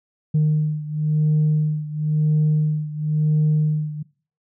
sine beating tone pair, 152.6 / 153.57 Hz, D#3 / D#3, -33 / -22 cents, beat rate 0.97 Hz, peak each -17 / -20 dBFS, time 0.34-4.03 s, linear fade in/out 10 ms, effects noise-tail reverb RT60 0.4 s tail -21 dB re dry + tanh soft clip ceiling -12 dBFS

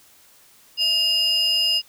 sine tone pair together, 2835 / 5012 Hz, F7 / D#8, +25 / +12 cents, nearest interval minor seventh, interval 987 cents, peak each -18 dBFS, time 0.77-1.82 s, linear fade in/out 50 ms, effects tanh soft clip ceiling -14 dBFS + white hiss -53 dBFS RMS until 1.88 s

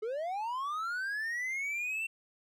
triangle linear sweep, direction up, 415.3 to 2713 Hz, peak -31 dBFS, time 0.02-2.07 s, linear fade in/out 10 ms, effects none

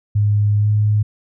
sine tone with pitch glide, 103.83 to 105.46 Hz, G#2 to G#2, 0 to +27 cents, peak -12 dBFS, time 0.15-1.03 s, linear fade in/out 10 ms, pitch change +27 cents, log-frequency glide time 0.58-0.68 s, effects none

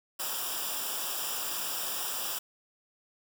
white noise with comb filter, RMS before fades -34 dBFS, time 0.19-2.39 s, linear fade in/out 10 ms, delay 0.47 ms, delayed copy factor -0.8, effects none

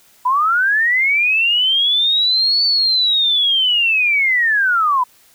sine linear two-way sweep, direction up then down, 969 to 4521 to 969 Hz, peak -12 dBFS, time 0.25-5.04 s, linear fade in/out 10 ms, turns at 2.65 s, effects white hiss -51 dBFS RMS until 5.34 s

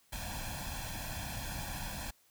pink noise with comb filter, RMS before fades -40 dBFS, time 0.12-2.11 s, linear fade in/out 10 ms, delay 1.2 ms, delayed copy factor +0.9, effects white hiss -68 dBFS RMS until 2.3 s

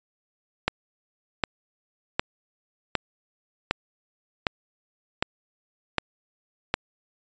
click train, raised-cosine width 0.3 ms, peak -5 dBFS, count 9, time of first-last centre 0.68-6.741 s, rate 1.32 Hz, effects resampled to 16000 Hz

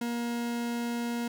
40% pulse tone, 236.7 Hz, A#3, 27 cents sharp, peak -29 dBFS, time 0.01-1.28 s, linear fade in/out 5 ms, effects none

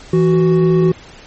triangle tone pair together, 164.81 / 371.5 Hz, E3 / F#4, 0 / +7 cents, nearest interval octave + major second, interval 1407 cents, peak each -10 dBFS, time 0.13-0.92 s, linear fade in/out 5 ms, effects pink hiss -39 dBFS RMS until 1.26 s + MP3 32 kbps

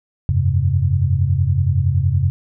sine chord, F suspended second, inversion none, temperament equal with one note detuned, 87.31 / 98 / 133.48 Hz, F2 / G2 / C3, 0 / 0 / +35 cents, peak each -18 dBFS, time 0.29-2.3 s, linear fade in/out 0 ms, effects none

